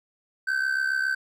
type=tone with amplitude modulation; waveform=triangle; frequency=1541 Hz; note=G6; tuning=30 cents flat; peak=-18 dBFS; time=0.47-1.15 s; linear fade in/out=10 ms; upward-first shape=sine; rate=67.3 Hz; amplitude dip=70%; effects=none